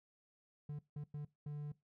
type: tone bursts at uneven times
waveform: triangle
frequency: 147.3 Hz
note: D3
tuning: 6 cents sharp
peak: -39 dBFS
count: 4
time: 0.69-0.79 / 0.96-1.04 / 1.14-1.25 / 1.46-1.72 s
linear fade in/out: 5 ms
effects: noise-tail reverb RT60 0.2 s tail -20 dB re dry